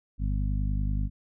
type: harmonic tone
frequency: 50.4 Hz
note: G1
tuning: 49 cents sharp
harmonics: 1 / 2 / 3 / 4 / 5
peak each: -26 / -32 / -36 / -38 / -40 dBFS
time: 0.18-1.1 s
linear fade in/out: 50 ms
effects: none